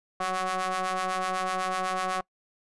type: ring-modulated tone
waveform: sawtooth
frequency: 185 Hz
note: F#3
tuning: in tune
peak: -20 dBFS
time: 0.2-2.21 s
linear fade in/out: 5 ms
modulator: 929 Hz
effects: noise-tail reverb RT60 0.1 s tail -24 dB re dry + resampled to 24000 Hz